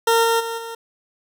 20% pulse tone with level steps, 458.7 Hz, A#4, 28 cents flat, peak -9 / -11 / -20 / -25 dBFS, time 0.07-0.75 s, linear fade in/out 5 ms, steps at 0.23 / 0.39 / 0.57 s, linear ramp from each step 20 ms, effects none

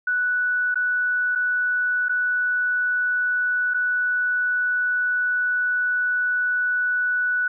sine tone with dropouts, 1480 Hz, F#6, in tune, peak -19 dBFS, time 0.07-7.48 s, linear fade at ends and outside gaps 5 ms, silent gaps 0.744-0.756 / 1.352-1.356 / 2.085-2.093 / 3.738-3.743 s, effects none

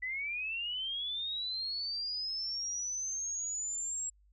sine linear sweep, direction up, 1968 to 7660 Hz, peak -34 dBFS, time 0.02-4.1 s, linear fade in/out 10 ms, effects added 50 Hz sine -62 dBFS peak until 4.32 s

